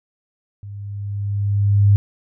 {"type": "tone with level ramp", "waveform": "sine", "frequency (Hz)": 101.2, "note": "G#2", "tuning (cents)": -44, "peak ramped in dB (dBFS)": [-31, -8], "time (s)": [0.63, 1.96], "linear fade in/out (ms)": 0, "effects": []}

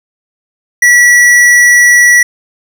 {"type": "tone with hard clipping", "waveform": "triangle", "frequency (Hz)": 1943, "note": "B6", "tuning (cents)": -29, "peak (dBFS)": -4, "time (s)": [0.82, 2.23], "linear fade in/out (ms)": 5, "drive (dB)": 16, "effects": []}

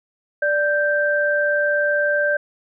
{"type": "tone pair together", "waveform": "sine", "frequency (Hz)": [587.3, 1568], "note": ["D5", "G6"], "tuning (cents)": [0, 0], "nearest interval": "octave + perfect fourth", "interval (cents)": 1700, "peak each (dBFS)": -19, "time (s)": [0.42, 2.37], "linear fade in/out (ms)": 5, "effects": []}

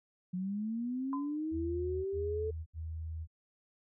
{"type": "linear sweep", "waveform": "sine", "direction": "up", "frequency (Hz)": [177.6, 440], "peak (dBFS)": -33, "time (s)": [0.33, 2.51], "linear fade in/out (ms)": 10}
{"type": "tone with exponential decay", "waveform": "sine", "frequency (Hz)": 1019, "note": "C6", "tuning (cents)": -46, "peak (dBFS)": -34, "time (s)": [1.13, 1.37], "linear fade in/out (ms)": 1, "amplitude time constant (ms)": 51}
{"type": "tone bursts", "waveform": "sine", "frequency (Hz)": 80.4, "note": "E2", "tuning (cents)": -43, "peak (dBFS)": -37, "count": 3, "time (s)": [1.51, 3.274], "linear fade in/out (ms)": 50, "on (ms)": 540, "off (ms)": 72}
{"effects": []}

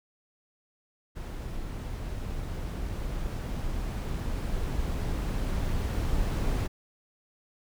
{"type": "noise with level ramp", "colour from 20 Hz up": "brown", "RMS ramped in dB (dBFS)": [-36, -27], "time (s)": [1.15, 6.68], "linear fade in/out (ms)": 20, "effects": []}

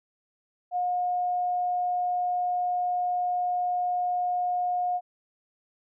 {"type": "tone", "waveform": "sine", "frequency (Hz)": 718, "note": "F5", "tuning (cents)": 48, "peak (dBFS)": -24, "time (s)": [0.71, 5.01], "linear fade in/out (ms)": 50, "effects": []}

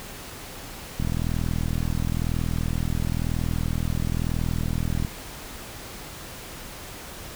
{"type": "click train", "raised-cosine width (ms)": 5, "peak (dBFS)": -14, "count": 167, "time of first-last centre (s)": [1, 5.049], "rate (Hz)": 41, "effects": ["pink hiss -39 dBFS RMS until 7.35 s"]}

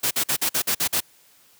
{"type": "noise bursts", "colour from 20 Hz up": "white", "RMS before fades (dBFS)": -22, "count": 8, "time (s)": [0.03, 1.006], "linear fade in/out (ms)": 10, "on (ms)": 80, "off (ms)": 48, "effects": ["white hiss -56 dBFS RMS until 1.59 s", "high-pass 80 Hz 12 dB/octave"]}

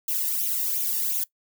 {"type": "noise with flanger", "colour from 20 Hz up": "violet", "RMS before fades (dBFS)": -26, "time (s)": [0.08, 1.24], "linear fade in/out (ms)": 5, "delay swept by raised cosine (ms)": [0.3, 1.1], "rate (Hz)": 2.8, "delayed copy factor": 0.8, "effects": ["noise-tail reverb RT60 0.1 s tail -20 dB re dry"]}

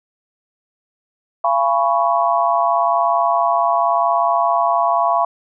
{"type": "chord", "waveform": "sine", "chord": "C# dominant seventh", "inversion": "first", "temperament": "equal with one note detuned", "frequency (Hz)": [686.1, 830.6, 987.8, 1108.7], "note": ["E#5", "G#5", "B5", "C#6"], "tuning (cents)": [-31, 0, 0, 0], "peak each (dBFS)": [-17, -22, -19, -19], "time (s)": [1.44, 5.25], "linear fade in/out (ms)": 5, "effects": []}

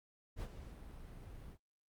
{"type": "noise with ADSR envelope", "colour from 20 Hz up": "brown", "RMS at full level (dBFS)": -40, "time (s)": [0.36, 1.58], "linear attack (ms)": 60, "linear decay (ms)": 53, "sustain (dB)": -11, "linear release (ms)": 66, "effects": ["Opus 48 kbps"]}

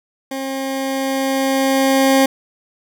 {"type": "tone with level ramp", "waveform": "20% pulse", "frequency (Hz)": 268.5, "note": "C4", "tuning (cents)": 45, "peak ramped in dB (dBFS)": [-18, -5], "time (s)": [0.31, 2.26], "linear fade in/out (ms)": 5, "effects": []}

